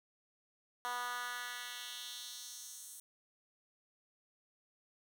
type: tone with high-pass filter sweep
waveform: 10% pulse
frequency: 244.6 Hz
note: B3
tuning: 16 cents flat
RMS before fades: -44 dBFS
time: 0.85-3 s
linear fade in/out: 0 ms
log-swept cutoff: 930 to 8800 Hz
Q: 1.7
effects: none

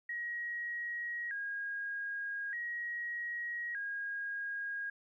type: tone with vibrato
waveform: sine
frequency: 1760 Hz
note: A6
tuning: in tune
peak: -36 dBFS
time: 0.09-4.9 s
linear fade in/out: 5 ms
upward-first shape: square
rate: 0.41 Hz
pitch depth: 130 cents each way
effects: 13-bit

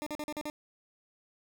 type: tone bursts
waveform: 20% pulse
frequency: 300.1 Hz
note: D4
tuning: 38 cents sharp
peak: -30 dBFS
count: 6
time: 0.02-0.499 s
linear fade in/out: 0 ms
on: 44 ms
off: 43 ms
effects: none

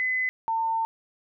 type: tone pair in turn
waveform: sine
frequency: 2025 / 902 Hz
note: B6 / A5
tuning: +43 / +43 cents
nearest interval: octave + major second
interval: 1400 cents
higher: first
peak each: -23 / -23 dBFS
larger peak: neither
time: 0-0.29 / 0.48-0.85 s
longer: second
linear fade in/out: 0 ms
effects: none

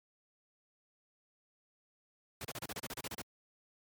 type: noise bursts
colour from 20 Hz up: pink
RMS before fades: -41 dBFS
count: 12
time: 2.41-3.217 s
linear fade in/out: 2 ms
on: 37 ms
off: 33 ms
effects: high-pass 100 Hz 12 dB/octave + MP3 96 kbps

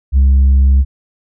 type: tone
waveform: sine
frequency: 67.3 Hz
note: C2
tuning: 49 cents sharp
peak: -3 dBFS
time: 0.12-0.85 s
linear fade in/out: 50 ms
effects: tanh soft clip ceiling -5 dBFS

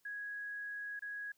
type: tone with dropouts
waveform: sine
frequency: 1661.2 Hz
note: G#6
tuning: in tune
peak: -40 dBFS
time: 0.05-1.32 s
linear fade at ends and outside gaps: 5 ms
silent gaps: 0.994-1.021 s
effects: white hiss -75 dBFS RMS until 1.37 s

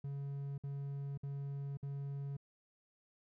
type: tone bursts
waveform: triangle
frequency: 140 Hz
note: C#3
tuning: 18 cents sharp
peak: -37 dBFS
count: 4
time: 0.04-2.368 s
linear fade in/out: 5 ms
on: 540 ms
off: 56 ms
effects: none

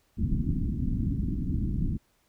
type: low-pass noise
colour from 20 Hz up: pink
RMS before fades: -28 dBFS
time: 0.17-1.98 s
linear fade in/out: 20 ms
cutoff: 290 Hz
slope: 48 dB/octave
effects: pink hiss -69 dBFS RMS until 2.28 s

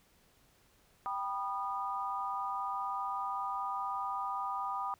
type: chord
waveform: sine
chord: G augmented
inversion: none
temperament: just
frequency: 784 / 980 / 1225 Hz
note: G5 / B5 / D#6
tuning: 0 / -14 / -27 cents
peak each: -39 / -38 / -37 dBFS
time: 1.06-4.94 s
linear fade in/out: 0 ms
effects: pink hiss -67 dBFS RMS until 4.99 s

